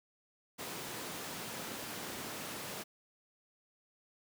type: high-pass noise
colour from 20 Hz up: pink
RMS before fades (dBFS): -43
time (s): 0.58-2.84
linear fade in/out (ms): 20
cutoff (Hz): 180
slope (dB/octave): 12
effects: none